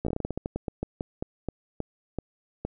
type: slowing click train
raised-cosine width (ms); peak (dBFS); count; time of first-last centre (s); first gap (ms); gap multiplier
2; -16; 20; 0.05-2.65; 15; 1.21
effects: none